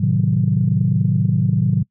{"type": "chord", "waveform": "sine", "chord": "A diminished seventh", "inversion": "none", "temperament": "equal", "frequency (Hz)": [110, 130.81, 155.56, 185], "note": ["A2", "C3", "Eb3", "Gb3"], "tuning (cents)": [0, 0, 0, 0], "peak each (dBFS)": -19, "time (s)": [0, 1.83], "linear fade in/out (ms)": 10, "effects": ["noise-tail reverb RT60 0.1 s tail -23 dB re dry", "tanh soft clip ceiling -4 dBFS"]}